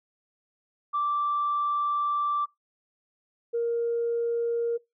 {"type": "tone pair in turn", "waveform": "sine", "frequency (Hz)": [1170, 468.1], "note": ["D6", "A#4"], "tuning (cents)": [-7, 7], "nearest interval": "octave + major third", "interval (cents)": 1586, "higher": "first", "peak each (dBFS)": -23, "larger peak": "neither", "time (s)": [[0.93, 2.46], [3.53, 4.78]], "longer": "first", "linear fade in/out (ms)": 20, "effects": ["noise-tail reverb RT60 0.2 s tail -23 dB re dry", "tanh soft clip ceiling -19 dBFS"]}